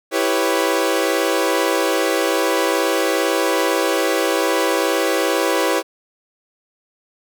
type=chord; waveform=sawtooth; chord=C# half-diminished seventh; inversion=first; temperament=equal; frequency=329.6 / 392 / 493.9 / 554.4 Hz; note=E4 / G4 / B4 / C#5; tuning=0 / 0 / 0 / 0 cents; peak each=-18 dBFS; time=0.11-5.83 s; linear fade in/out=50 ms; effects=none